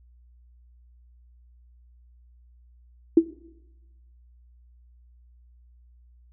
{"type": "tone with exponential decay", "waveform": "sine", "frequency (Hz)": 329.6, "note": "E4", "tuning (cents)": 0, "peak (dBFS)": -7, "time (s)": [3.17, 3.26], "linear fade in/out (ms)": 5, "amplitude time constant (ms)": 19, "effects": ["noise-tail reverb RT60 1.0 s tail -19 dB re dry", "added 60 Hz sine -52 dBFS peak until 6.32 s"]}